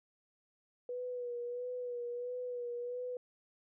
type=tone with vibrato; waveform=sine; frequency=488.9 Hz; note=B4; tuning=18 cents flat; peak=-37 dBFS; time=0.89-3.17 s; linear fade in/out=2 ms; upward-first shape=sine; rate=1.5 Hz; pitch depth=34 cents each way; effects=none